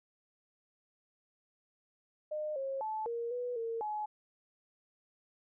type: tone with pitch steps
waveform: sine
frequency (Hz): 609 / 540 / 869 / 468.1 / 490.9 / 457.5 / 847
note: D#5 / C#5 / A5 / A#4 / B4 / A#4 / G#5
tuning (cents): -37 / -45 / -22 / +7 / -10 / -32 / +34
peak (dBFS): -34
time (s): 2.31-4.06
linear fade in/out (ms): 10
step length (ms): 250
effects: none